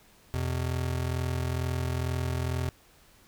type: tone pair together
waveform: square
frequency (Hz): 84.4 / 126.6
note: E2 / B2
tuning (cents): +41 / +43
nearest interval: perfect fifth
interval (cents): 702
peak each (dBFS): -31 / -32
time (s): 0.34-2.69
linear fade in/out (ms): 0
effects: pink hiss -59 dBFS RMS until 3.27 s